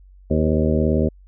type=harmonic tone with a mistuned harmonic; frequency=77.7 Hz; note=D#2; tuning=2 cents flat; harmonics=1 / 2 / 3 / 4 / 5 / 6 / 7 / 8; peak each=-21 / -23 / -21 / -27 / -24 / -28 / -26 / -29 dBFS; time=0.3-1.09 s; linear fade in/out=10 ms; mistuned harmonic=6; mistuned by=+52 cents; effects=added 47 Hz sine -44 dBFS peak until 1.27 s